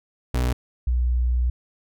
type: tone pair in turn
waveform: 35% pulse / sine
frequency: 61.74 / 61.1 Hz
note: B1 / B1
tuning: 0 / -18 cents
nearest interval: unison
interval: 18 cents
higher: first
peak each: -18 dBFS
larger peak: neither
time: 0.34-0.53 / 0.87-1.5 s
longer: second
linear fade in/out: 5 ms
effects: none